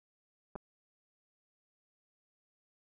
clicks, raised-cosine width 1 ms, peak -29 dBFS, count 2, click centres 0.555 / 0.56 s, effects none

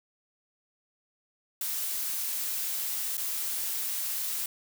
blue noise with dropouts, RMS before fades -32 dBFS, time 1.61-4.46 s, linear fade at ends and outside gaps 2 ms, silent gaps 3.17-3.178 s, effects none

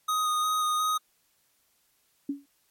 square tone with vibrato, 1244.5 Hz, D#6, in tune, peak -25 dBFS, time 0.08-0.98 s, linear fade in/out 10 ms, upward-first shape square, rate 2.8 Hz, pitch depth 11 cents each way
sine tone with exponential decay, 281.8 Hz, C#4, 29 cents sharp, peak -24 dBFS, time 2.29-2.46 s, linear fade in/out 5 ms, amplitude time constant 36 ms
effects white hiss -69 dBFS RMS until 2.7 s + MP3 64 kbps

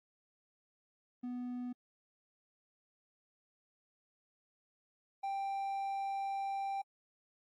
triangle tone pair in turn, 246.9 / 787.5 Hz, B3 / G5, 0 / +8 cents, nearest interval octave + minor sixth, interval 2008 cents, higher second, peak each -36 / -33 dBFS, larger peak second, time 1.23-1.73 / 5.23-6.82 s, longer second, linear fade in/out 10 ms, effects AAC 64 kbps

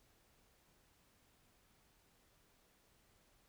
silence, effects pink hiss -72 dBFS RMS until 3.48 s

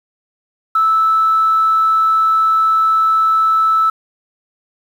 sine tone, 1312 Hz, E6, 9 cents flat, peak -9 dBFS, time 0.75-3.9 s, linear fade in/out 5 ms, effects tanh soft clip ceiling -5 dBFS + 7-bit

